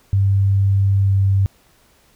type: tone with pitch glide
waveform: sine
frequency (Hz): 98.3 to 97.56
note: G2 to G2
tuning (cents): +5 to -8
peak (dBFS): -12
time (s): 0.13-1.46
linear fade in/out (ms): 0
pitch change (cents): -13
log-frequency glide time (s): 1.03-1.12
effects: pink hiss -55 dBFS RMS until 2.15 s